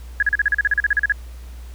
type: tone bursts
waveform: sine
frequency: 1670 Hz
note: G#6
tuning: 9 cents sharp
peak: -13 dBFS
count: 15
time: 0.2-1.122 s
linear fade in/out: 2 ms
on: 26 ms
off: 38 ms
effects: added 60 Hz sine -33 dBFS peak until 1.74 s + pink hiss -49 dBFS RMS until 1.74 s